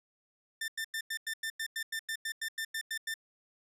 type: tone bursts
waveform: sawtooth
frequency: 1790 Hz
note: A6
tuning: 29 cents sharp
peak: -30 dBFS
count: 16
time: 0.61-3.141 s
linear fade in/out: 5 ms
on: 71 ms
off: 93 ms
effects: resampled to 32000 Hz